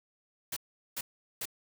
white noise bursts, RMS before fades -36 dBFS, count 3, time 0.52-1.455 s, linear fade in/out 5 ms, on 45 ms, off 400 ms, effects none

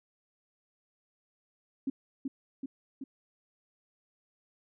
sine tone with echo, 270 Hz, C#4, 45 cents flat, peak -28 dBFS, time 1.87-1.9 s, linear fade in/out 5 ms, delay 380 ms, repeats 3, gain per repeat -3 dB, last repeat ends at 3.04 s, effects none

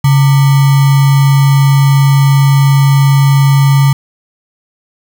sine tone with sample-and-hold, 138.59 Hz, C#3, in tune, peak -4 dBFS, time 0.04-3.93 s, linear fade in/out 5 ms, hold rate 1050 Hz, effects none

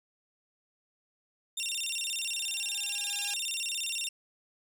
20% pulse tone with vibrato, 3160 Hz, G7, 13 cents sharp, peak -26 dBFS, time 1.57-4.09 s, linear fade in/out 5 ms, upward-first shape square, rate 17 Hz, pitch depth 240 cents each way
5% pulse tone with exponential growth, 814 Hz, G#5, 35 cents flat, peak -24 dBFS, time 1.77-3.34 s, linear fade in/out 0 ms, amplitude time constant 340 ms
effects none

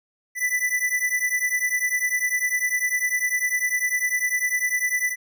square beating tone pair, 1982 / 1992 Hz, B6 / B6, +6 / +14 cents, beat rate 10 Hz, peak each -25 dBFS, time 0.35-5.16 s, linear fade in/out 50 ms, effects none

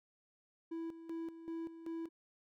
triangle tone with tremolo, 329.6 Hz, E4, in tune, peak -37 dBFS, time 0.71-2.09 s, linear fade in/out 10 ms, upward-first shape square, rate 2.6 Hz, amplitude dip 70%, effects none

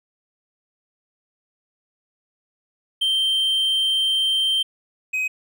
triangle tone pair in turn, 3136 / 2523 Hz, G7 / D#7, 0 / +23 cents, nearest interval major third, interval 377 cents, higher first, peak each -16 / -19 dBFS, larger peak first, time 3.01-4.63 / 5.13-5.28 s, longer first, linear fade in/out 10 ms, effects none

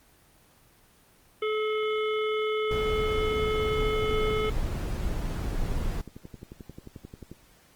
harmonic tone, 430.5 Hz, A4, 38 cents flat, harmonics 1 / 3 / 5 / 7 / 8, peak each -26 / -34 / -36 / -40 / -44 dBFS, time 1.42-4.5 s, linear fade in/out 5 ms
brown noise, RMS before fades -30 dBFS, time 2.71-6.01 s, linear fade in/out 2 ms
click train, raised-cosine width 3 ms, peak -28 dBFS, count 37, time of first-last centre 4.13-7.316 s, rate 11.3 Hz
effects pink hiss -59 dBFS RMS until 7.75 s + Opus 24 kbps

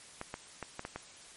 clicks, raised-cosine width 0.5 ms, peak -23 dBFS, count 6, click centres 0.214 / 0.341 / 0.627 / 0.794 / 0.851 / 0.96 s, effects white hiss -53 dBFS RMS until 1.36 s + MP3 48 kbps

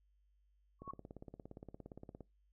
sine tone with exponential growth, 1108.7 Hz, C#6, in tune, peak -39 dBFS, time 0.79-0.91 s, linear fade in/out 5 ms, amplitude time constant 26 ms
click train, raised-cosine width 2 ms, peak -36 dBFS, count 25, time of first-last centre 0.82-2.207 s, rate 17.3 Hz
effects noise-tail reverb RT60 0.2 s tail -21 dB re dry + added 50 Hz sine -70 dBFS peak until 2.52 s

